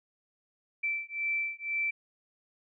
sine beating tone pair, 2331 / 2333 Hz, D7 / D7, -14 / -12 cents, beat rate 2 Hz, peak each -33 / -33 dBFS, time 0.83-1.91 s, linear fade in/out 10 ms, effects none

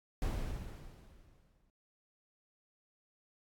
brown noise with exponential decay, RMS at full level -33 dBFS, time 0.22-1.7 s, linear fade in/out 1 ms, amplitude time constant 320 ms, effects AAC 64 kbps

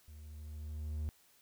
triangle tone with level ramp, 76.1 Hz, D#2, 38 cents flat, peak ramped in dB -48 to -32 dBFS, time 0.08-1.09 s, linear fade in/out 0 ms, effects white hiss -67 dBFS RMS until 1.41 s

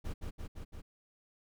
brown noise with echo, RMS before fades -37 dBFS, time 0.04-0.14 s, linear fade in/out 20 ms, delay 170 ms, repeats 4, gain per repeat -2 dB, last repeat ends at 0.82 s, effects none

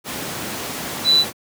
sine tone in noise, 3975 Hz, B7, 10 cents sharp, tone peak -11 dBFS, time 1.04-1.25 s, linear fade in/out 50 ms, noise pink, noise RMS -27 dBFS, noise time 0.04-1.33 s, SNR +13 dB, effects high-pass 150 Hz 12 dB/octave

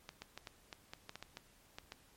clicks, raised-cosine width 0.2 ms, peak -28 dBFS, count 12, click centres 0.091 / 0.22 / 0.376 / 0.472 / 0.728 / 0.935 / 1.094 / 1.156 / 1.226 / 1.371 / 1.785 / 1.921 s, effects pink hiss -66 dBFS RMS until 2.16 s + MP3 64 kbps

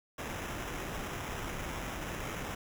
pink noise with sample-and-hold, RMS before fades -39 dBFS, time 0.18-2.55 s, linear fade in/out 5 ms, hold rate 4410 Hz, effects none

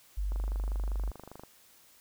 sine tone, 49.33 Hz, G1, 12 cents sharp, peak -29 dBFS, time 0.17-1.11 s, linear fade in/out 10 ms
click train, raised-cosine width 1 ms, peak -31 dBFS, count 29, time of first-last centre 0.32-1.436 s, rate 25.1 Hz
effects white hiss -60 dBFS RMS until 2 s

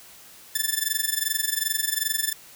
5% pulse tone with amplitude modulation, 1758 Hz, A6, 2 cents flat, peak -9 dBFS, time 0.55-2.33 s, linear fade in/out 5 ms, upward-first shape sine, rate 22.6 Hz, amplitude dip 85%, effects white hiss -48 dBFS RMS until 2.55 s

